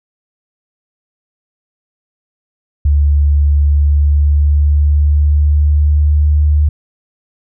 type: tone with pitch glide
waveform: sine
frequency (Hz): 72.5 to 74.54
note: D2 to D2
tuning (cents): -22 to +26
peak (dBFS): -7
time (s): 2.85-6.69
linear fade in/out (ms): 5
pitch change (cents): +48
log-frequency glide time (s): 3.62-6.36
effects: none